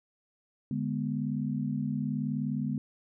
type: chord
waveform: sine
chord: G# diminished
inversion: second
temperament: equal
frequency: 146.83 / 207.7 / 246.9 Hz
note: D3 / G#3 / B3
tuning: 0 / 0 / 0 cents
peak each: -33 dBFS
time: 0.71-2.78 s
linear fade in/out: 2 ms
effects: none